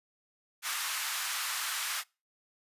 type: high-pass noise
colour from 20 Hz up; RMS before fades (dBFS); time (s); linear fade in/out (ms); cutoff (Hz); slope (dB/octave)
pink; -34; 0.62-2.04; 50; 1100; 24
effects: noise-tail reverb RT60 0.3 s tail -26 dB re dry + resampled to 32000 Hz